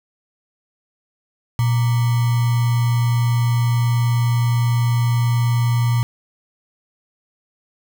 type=tone with sample-and-hold; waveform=sine; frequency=119.3 Hz; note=A#2; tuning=41 cents sharp; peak=-14 dBFS; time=1.59-6.03 s; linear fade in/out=0 ms; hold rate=1050 Hz; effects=none